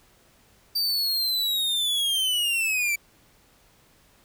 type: linear sweep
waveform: 45% pulse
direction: down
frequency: 4668 to 2304 Hz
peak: -22 dBFS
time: 0.75-2.96 s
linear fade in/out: 10 ms
effects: pink hiss -59 dBFS RMS until 4.24 s